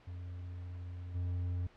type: tone with level steps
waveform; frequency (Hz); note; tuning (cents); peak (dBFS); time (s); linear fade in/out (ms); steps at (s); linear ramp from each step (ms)
triangle; 88.9; F2; +31; -39 / -31; 0.07-1.67; 5; 1.14; 20
effects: pink hiss -62 dBFS RMS until 1.76 s + low-pass 3000 Hz 12 dB/octave